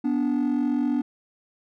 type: tone pair together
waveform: triangle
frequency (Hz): 246.2 / 291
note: B3 / D4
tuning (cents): -5 / -16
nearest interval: minor third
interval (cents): 289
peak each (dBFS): -21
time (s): 0.04-1.02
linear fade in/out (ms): 10
effects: tanh soft clip ceiling -15 dBFS